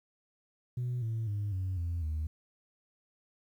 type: tone with pitch steps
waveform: sine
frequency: 123.47 / 112.57 / 102.63 / 93.57 / 85.31 / 77.78 Hz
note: B2 / A2 / G#2 / F#2 / F2 / D#2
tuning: 0 / +40 / -20 / +20 / -40 / 0 cents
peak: -29 dBFS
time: 0.77-2.27 s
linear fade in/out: 5 ms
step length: 250 ms
effects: tanh soft clip ceiling -29 dBFS + 11-bit